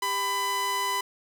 sawtooth tone pair together, 396.9 / 1000 Hz, G4 / B5, +22 / +21 cents, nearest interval octave + major third, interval 1599 cents, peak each -33 / -22 dBFS, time 0.02-1.01 s, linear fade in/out 5 ms, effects none

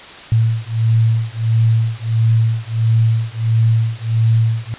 sine beating tone pair, 112.3 / 113.8 Hz, A2 / A#2, +36 / -41 cents, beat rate 1.5 Hz, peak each -15 dBFS, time 0.32-4.74 s, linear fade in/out 0 ms, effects white hiss -35 dBFS RMS until 4.78 s + resampled to 8000 Hz

